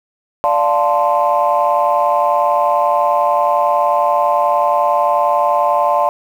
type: chord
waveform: sine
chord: D minor seventh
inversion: none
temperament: equal with one note detuned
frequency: 587.3 / 698.5 / 880 / 1041.7 Hz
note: D5 / F5 / A5 / C6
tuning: 0 / 0 / 0 / -8 cents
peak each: -16 dBFS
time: 0.44-6.09 s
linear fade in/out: 0 ms
effects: tanh soft clip ceiling -3 dBFS + 7-bit